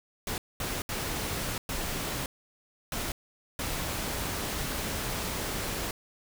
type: noise bursts at uneven times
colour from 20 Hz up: pink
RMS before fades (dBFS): -33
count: 6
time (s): 0.27-0.38 / 0.6-0.82 / 0.89-1.58 / 1.69-2.26 / 2.92-3.12 / 3.59-5.91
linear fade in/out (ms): 2
effects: none